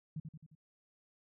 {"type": "tone with echo", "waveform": "sine", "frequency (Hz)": 155.9, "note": "D#3", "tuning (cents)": 4, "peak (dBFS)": -37, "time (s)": [0.16, 0.2], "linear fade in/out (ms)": 5, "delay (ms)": 88, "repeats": 4, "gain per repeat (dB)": -5, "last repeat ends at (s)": 0.552, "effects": []}